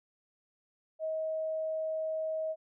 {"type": "tone", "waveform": "sine", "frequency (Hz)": 634, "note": "D#5", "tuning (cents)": 32, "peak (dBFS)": -31, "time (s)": [0.99, 2.56], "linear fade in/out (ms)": 50, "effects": []}